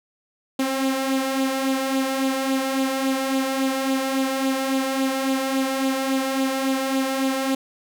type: tone with flanger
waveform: sawtooth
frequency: 266.8 Hz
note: C4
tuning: 34 cents sharp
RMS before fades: -23 dBFS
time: 0.59-7.55 s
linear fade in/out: 5 ms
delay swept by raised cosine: 0.26 to 2.36 ms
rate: 3.6 Hz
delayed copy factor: +0.5
effects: none